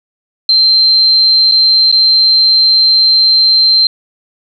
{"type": "tone with dropouts", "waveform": "sine", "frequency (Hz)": 4132, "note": "C8", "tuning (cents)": -22, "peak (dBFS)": -5, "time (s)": [0.49, 3.87], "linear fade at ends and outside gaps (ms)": 2, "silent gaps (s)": [[1.514, 1.52], [1.916, 1.925]], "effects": []}